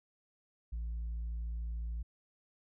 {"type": "tone with tanh clipping", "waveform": "sine", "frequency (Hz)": 56.9, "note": "A#1", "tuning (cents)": -41, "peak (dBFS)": -36, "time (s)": [0.72, 2.03], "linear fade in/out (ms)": 10, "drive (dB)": 1, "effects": []}